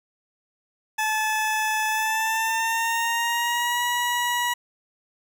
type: tone with pitch glide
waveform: 20% pulse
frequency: 866 to 966.5 Hz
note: A5 to B5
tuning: -28 to -38 cents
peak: -17 dBFS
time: 0.98-4.54 s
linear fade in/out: 10 ms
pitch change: +190 cents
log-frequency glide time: 1.87-3.81 s
effects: none